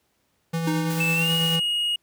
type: tone with tremolo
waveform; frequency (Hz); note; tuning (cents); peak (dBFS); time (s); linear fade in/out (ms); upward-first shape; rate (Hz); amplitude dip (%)
square; 165.1; E3; +3; -23; 0.53-1.6; 10; sine; 9.1; 30
type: tone with exponential decay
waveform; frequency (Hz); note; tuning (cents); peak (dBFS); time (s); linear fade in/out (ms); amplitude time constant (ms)
square; 309; D#4; -12; -23; 0.67-1.73; 5; 230
type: noise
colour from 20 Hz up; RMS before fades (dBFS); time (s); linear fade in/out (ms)
white; -36; 0.9-1.56; 2
type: tone with pitch glide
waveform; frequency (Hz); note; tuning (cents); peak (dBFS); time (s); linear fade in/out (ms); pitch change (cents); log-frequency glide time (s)
triangle; 2637 to 2876; E7 to F#7; 0 to -50; -20; 1-1.96; 5; +150; 1.14-1.31
effects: pink hiss -69 dBFS RMS until 2.02 s + high-pass 80 Hz 12 dB/octave